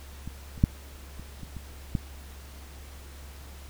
clicks, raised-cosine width 5 ms, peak -24 / -28 / -6 / -28 / -26 / -26 / -13 dBFS, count 7, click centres 0.276 / 0.578 / 0.639 / 1.196 / 1.433 / 1.567 / 1.952 s, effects added 69 Hz sine -43 dBFS peak until 3.69 s + pink hiss -50 dBFS RMS until 3.69 s

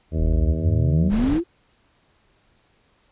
harmonic tone, 79.7 Hz, D#2, 42 cents sharp, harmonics 1 / 2 / 3 / 4 / 5 / 6 / 7 / 8, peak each -21 / -27 / -31 / -33 / -35 / -37 / -38 / -39 dBFS, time 0.11-1.12 s, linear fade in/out 50 ms
sine exponential sweep, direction up, 38 to 359.2 Hz, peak -18 dBFS, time 0.17-1.44 s, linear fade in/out 50 ms
brown noise, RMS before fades -25 dBFS, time 1.09-1.41 s, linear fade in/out 50 ms
effects pink hiss -62 dBFS RMS until 3.11 s + resampled to 8000 Hz

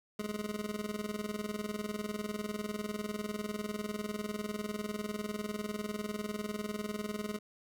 25% pulse tone with tremolo, 210 Hz, G#3, 19 cents sharp, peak -30 dBFS, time 0.19-7.39 s, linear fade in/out 5 ms, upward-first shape square, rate 20 Hz, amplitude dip 70%, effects none

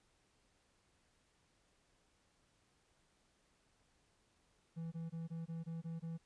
triangle tone bursts, 164.81 Hz, E3, in tune, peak -39 dBFS, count 8, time 4.76-6.18 s, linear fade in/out 20 ms, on 160 ms, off 20 ms, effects pink hiss -75 dBFS RMS until 6.25 s + resampled to 22050 Hz

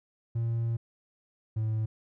triangle tone pair in turn, 115.6 / 109.75 Hz, A#2 / A2, -14 / -4 cents, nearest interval minor second, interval 90 cents, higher first, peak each -24 dBFS, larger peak neither, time 0.35-0.77 / 1.56-1.86 s, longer first, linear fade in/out 10 ms, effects tanh soft clip ceiling -20 dBFS

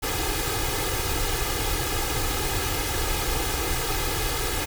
pink noise with comb filter, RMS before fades -26 dBFS, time 0.02-4.66 s, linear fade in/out 20 ms, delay 2.4 ms, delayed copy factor +0.85, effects none

